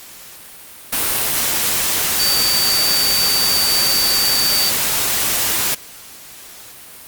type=tone in noise; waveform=sine; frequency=4600 Hz; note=D8; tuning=37 cents flat; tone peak=-16 dBFS; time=2.19-4.7 s; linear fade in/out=10 ms; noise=white; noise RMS=-18 dBFS; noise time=0.92-5.75 s; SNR=-1 dB; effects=white hiss -38 dBFS RMS until 7.07 s + Opus 48 kbps